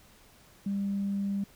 sine tone, 198.9 Hz, G3, 25 cents sharp, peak -27 dBFS, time 0.66-1.44 s, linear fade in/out 5 ms, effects tanh soft clip ceiling -23 dBFS + pink hiss -58 dBFS RMS until 1.55 s

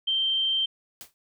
sine tone, 3137 Hz, G7, 1 cent sharp, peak -22 dBFS, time 0.07-0.66 s, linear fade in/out 10 ms
white noise with exponential decay, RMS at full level -38 dBFS, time 1.01-1.14 s, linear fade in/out 0 ms, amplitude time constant 27 ms
effects none

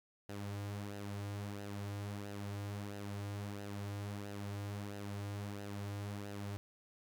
sawtooth tone with flanger, 101.5 Hz, G#2, 39 cents flat, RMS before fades -43 dBFS, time 0.29-6.57 s, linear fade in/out 0 ms, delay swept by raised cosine 0.87 to 4.67 ms, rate 1.5 Hz, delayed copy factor -0.55, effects none

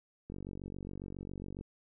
click train, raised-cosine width 3 ms, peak -30 dBFS, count 63, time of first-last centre 0.3-1.611 s, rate 47.3 Hz, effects none

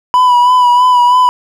triangle tone with vibrato, 987.8 Hz, B5, in tune, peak -3 dBFS, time 0.14-1.29 s, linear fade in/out 0 ms, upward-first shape sine, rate 3.1 Hz, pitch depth 34 cents each way, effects none

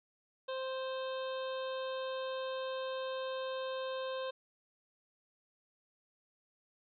harmonic tone, 523.3 Hz, C5, in tune, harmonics 1 / 2 / 3 / 5 / 6 / 7 / 8, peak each -37 / -44 / -49 / -53 / -52 / -51 / -58 dBFS, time 0.48-4.31 s, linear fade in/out 10 ms, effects none

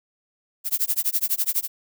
violet noise with tremolo, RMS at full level -20 dBFS, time 0.64-1.68 s, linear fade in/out 50 ms, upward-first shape sine, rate 12 Hz, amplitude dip 100%, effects none

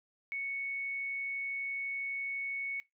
sine tone, 2217 Hz, C#7, in tune, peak -34 dBFS, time 0.32-2.8 s, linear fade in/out 0 ms, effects noise-tail reverb RT60 0.2 s tail -22 dB re dry

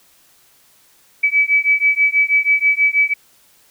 sine beating tone pair, 2289 / 2295.2 Hz, D7 / D7, -45 / -40 cents, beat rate 6.2 Hz, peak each -15 dBFS, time 1.23-3.14 s, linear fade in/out 10 ms, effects white hiss -53 dBFS RMS until 3.7 s

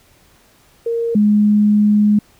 sine tone pair in turn, 464 / 208.9 Hz, A#4 / G#3, -8 / +10 cents, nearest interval octave + major second, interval 1382 cents, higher first, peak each -16 / -9 dBFS, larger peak second, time 0.86-1.15 / 1.15-2.19 s, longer second, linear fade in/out 5 ms, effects pink hiss -52 dBFS RMS until 2.39 s

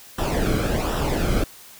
brown noise with flanger, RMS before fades -22 dBFS, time 0.18-1.44 s, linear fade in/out 5 ms, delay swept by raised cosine 0.45 to 1.12 ms, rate 1.3 Hz, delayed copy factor -0.65, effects white hiss -45 dBFS RMS until 1.79 s

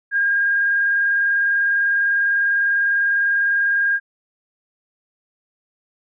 sine tone with vibrato, 1616 Hz, G#6, 48 cents flat, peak -15 dBFS, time 0.11-4 s, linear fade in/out 50 ms, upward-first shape square, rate 20 Hz, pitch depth 16 cents each way, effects none

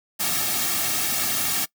white noise with comb filter, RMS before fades -24 dBFS, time 0.19-1.66 s, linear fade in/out 20 ms, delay 2 ms, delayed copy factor -0.8, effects noise-tail reverb RT60 0.1 s tail -22 dB re dry

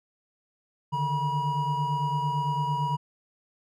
triangle tone cluster, 143.6 / 152.5 / 966 Hz, D3 / D#3 / B5, -39 / -34 / -39 cents, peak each -28 / -31 / -25 dBFS, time 0.92-2.97 s, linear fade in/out 20 ms, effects none

